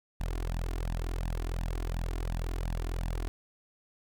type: tone with flanger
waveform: sawtooth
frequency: 42.16 Hz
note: E1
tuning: 40 cents sharp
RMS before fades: -33 dBFS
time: 0.2-3.28 s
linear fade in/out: 0 ms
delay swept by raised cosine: 1.1 to 2.9 ms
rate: 2.8 Hz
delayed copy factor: +1
effects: none